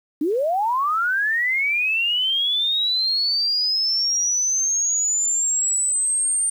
sine linear sweep, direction up, 277.2 to 8870 Hz, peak -18 dBFS, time 0.21-6.5 s, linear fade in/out 5 ms, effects 8-bit

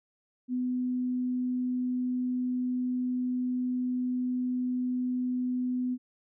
sine tone, 250.7 Hz, B3, 26 cents sharp, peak -27 dBFS, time 0.48-5.98 s, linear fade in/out 50 ms, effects none

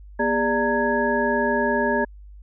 sine tone cluster, 241.6 / 406.4 / 589 / 917 / 1667 Hz, B3 / G#4 / D5 / A#5 / G#6, -38 / -38 / +5 / -29 / +6 cents, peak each -25 dBFS, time 0.19-2.05 s, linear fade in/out 10 ms, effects added 50 Hz sine -40 dBFS peak until 2.42 s

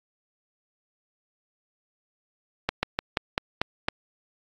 slowing click train, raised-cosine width 0.3 ms, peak -7 dBFS, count 7, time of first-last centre 2.69-3.885 s, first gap 140 ms, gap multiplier 1.14, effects AAC 48 kbps

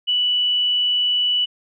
sine tone, 2960 Hz, F#7, in tune, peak -16 dBFS, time 0.07-1.46 s, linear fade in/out 20 ms, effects none

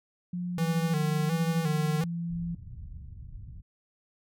sine tone with pitch glide, 177.4 to 169.78 Hz, F3 to F3, +27 to -49 cents, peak -30 dBFS, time 0.33-2.55 s, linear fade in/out 5 ms, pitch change -76 cents, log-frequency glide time 1.38-2.09 s
square tone with vibrato, 157.7 Hz, D#3, 24 cents sharp, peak -27 dBFS, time 0.58-2.04 s, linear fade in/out 2 ms, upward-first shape square, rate 1.4 Hz, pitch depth 66 cents each way
white low-pass noise, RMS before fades -43 dBFS, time 2.29-3.62 s, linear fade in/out 20 ms, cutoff 110 Hz, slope 24 dB/octave
effects none

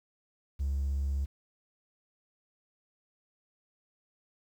triangle tone with vibrato, 69.3 Hz, C#2, in tune, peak -25 dBFS, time 0.59-1.26 s, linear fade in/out 20 ms, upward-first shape sine, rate 16 Hz, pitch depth 12 cents each way, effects tanh soft clip ceiling -24 dBFS + 10-bit

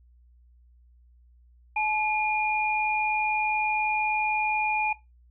sine tone pair together, 857 / 2424 Hz, A5 / D#7, -46 / -46 cents, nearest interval octave + tritone, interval 1800 cents, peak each -26 dBFS, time 1.76-4.93 s, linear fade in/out 5 ms, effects noise-tail reverb RT60 0.2 s tail -17 dB re dry + added 60 Hz sine -54 dBFS peak until 5.3 s

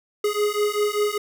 square beating tone pair, 414.2 / 419.3 Hz, G#4 / G#4, -5 / +17 cents, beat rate 5.1 Hz, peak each -24 / -24 dBFS, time 0.24-1.18 s, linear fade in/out 5 ms, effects none

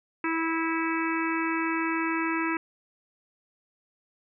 harmonic tone with a mistuned harmonic, 326.7 Hz, E4, 15 cents flat, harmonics 1 / 3 / 4 / 5 / 6 / 7 / 8, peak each -28 / -33 / -34 / -35 / -36 / -36 / -37 dBFS, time 0.24-2.57 s, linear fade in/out 2 ms, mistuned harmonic 7, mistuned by -16 cents, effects none

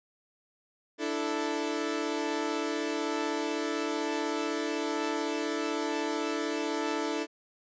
sawtooth chord, D suspended second, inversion none, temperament equal, 293.7 / 329.6 / 440 Hz, D4 / E4 / A4, 0 / 0 / 0 cents, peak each -30 dBFS, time 0.98-7.27 s, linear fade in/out 50 ms, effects resampled to 16000 Hz

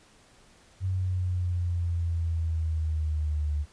sine exponential sweep, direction down, 94.4 to 73.4 Hz, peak -25 dBFS, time 0.8-3.66 s, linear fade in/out 50 ms, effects pink hiss -58 dBFS RMS until 3.72 s + resampled to 22050 Hz

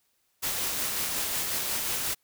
white noise with tremolo, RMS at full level -29 dBFS, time 0.42-2.15 s, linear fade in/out 20 ms, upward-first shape sine, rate 5.5 Hz, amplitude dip 25%, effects white hiss -72 dBFS RMS until 2.23 s

